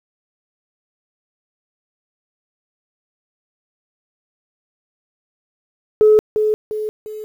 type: tone with echo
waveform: sine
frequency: 428.2 Hz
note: A4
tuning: 47 cents flat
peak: -6 dBFS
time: 6.01-6.19 s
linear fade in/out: 0 ms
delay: 350 ms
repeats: 3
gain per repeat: -7 dB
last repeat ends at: 7.24 s
effects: tanh soft clip ceiling -3 dBFS + 8-bit